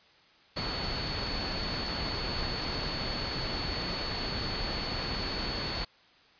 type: tone in noise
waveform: sine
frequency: 4435 Hz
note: C#8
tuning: in tune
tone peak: -36 dBFS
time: 0.56-5.85 s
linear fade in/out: 10 ms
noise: pink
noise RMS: -34 dBFS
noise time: 0.56-5.85 s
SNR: -5 dB
effects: white hiss -60 dBFS RMS until 6.39 s + resampled to 11025 Hz